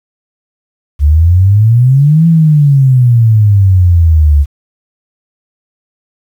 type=exponential two-way sweep; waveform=sine; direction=up then down; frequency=70.1 to 167.9 to 70.1 Hz; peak=-3 dBFS; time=0.99-4.46 s; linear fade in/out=50 ms; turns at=2.27 s; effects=7-bit